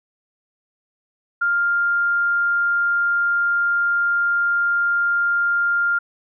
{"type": "tone", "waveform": "sine", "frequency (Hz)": 1400, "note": "F6", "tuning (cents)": 4, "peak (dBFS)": -16, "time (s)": [1.41, 5.99], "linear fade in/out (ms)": 10, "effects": []}